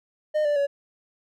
triangle tone with pitch steps, 610 / 586.8 / 564.6 Hz, D#5 / D5 / C#5, -34 / -2 / +32 cents, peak -18 dBFS, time 0.34-0.67 s, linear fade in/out 20 ms, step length 110 ms, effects none

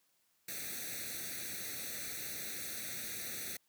white noise with comb filter, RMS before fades -42 dBFS, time 0.48-3.57 s, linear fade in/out 5 ms, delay 0.49 ms, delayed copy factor +1, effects white hiss -75 dBFS RMS until 3.68 s + high-pass 80 Hz 12 dB/octave

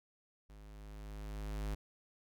square tone with level ramp, 51.8 Hz, G#1, 4 cents flat, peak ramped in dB -54 to -36 dBFS, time 0.49-1.75 s, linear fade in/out 10 ms, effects none

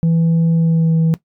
sine tone with pitch glide, 165.2 to 162.36 Hz, E3 to E3, +4 to -26 cents, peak -8 dBFS, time 0.03-1.14 s, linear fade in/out 0 ms, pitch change -30 cents, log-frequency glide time 0.53-0.94 s, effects noise-tail reverb RT60 0.1 s tail -18 dB re dry + tanh soft clip ceiling -10 dBFS

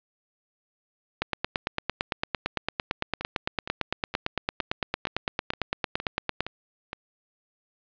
two click trains, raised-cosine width 0.3 ms, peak -17 / -9 dBFS, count 9 / 47, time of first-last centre 3.21-6.931 / 1.22-6.406 s, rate 2.15 / 8.87 Hz, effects resampled to 11025 Hz + 8-bit

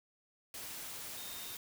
sine tone in noise, 3680 Hz, A#7, 23 cents flat, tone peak -51 dBFS, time 1.17-1.55 s, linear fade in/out 2 ms, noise white, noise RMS -45 dBFS, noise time 0.54-1.57 s, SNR -9 dB, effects none

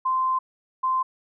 sine tone pair in turn, 1039 / 1039 Hz, C6 / C6, -12 / -12 cents, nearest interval unison, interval 0 cents, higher neither, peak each -20 dBFS, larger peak neither, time 0.05-0.39 / 0.83-1.03 s, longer first, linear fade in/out 10 ms, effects none

